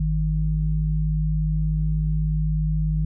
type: tone pair together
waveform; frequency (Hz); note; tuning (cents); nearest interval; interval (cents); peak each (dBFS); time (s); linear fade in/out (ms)
sine; 52.11 / 155.56; G#1 / D#3; +7 / 0; octave + perfect fifth; 1893; -22; 0-3.05; 5
effects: none